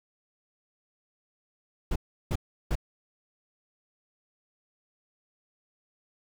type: noise bursts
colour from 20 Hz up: brown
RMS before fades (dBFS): -26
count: 3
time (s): 1.91-2.754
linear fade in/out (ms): 5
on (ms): 48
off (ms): 350
effects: none